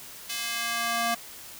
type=tone with high-pass filter sweep; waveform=square; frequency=233.1 Hz; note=A#3; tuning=in tune; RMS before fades=-29 dBFS; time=0.29-1.15 s; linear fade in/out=10 ms; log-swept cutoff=3100 to 630 Hz; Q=0.88; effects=white hiss -44 dBFS RMS until 1.59 s